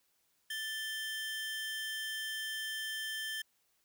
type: tone pair together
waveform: 45% pulse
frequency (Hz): 1760 / 3136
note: A6 / G7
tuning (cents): 0 / 0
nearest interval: minor seventh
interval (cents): 1000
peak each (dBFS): -39 / -40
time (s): 0.5-3.42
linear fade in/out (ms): 5
effects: white hiss -75 dBFS RMS until 3.84 s